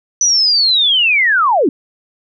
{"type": "linear sweep", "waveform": "sine", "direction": "down", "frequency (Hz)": [6000, 240.5], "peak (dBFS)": -9, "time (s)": [0.21, 1.69], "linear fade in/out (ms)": 2, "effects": []}